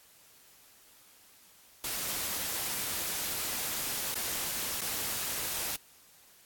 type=noise with dropouts; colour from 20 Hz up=white; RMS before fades=-34 dBFS; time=1.84-5.76 s; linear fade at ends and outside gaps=2 ms; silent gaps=4.144-4.155 / 4.807-4.815 s; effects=white hiss -59 dBFS RMS until 6.45 s + AAC 64 kbps